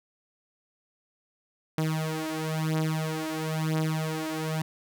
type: beating tone pair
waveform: sawtooth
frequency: 157.2 / 158.2 Hz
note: D#3 / D#3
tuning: +18 / +29 cents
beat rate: 1 Hz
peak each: -26 dBFS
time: 1.78-4.62 s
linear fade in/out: 2 ms
effects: none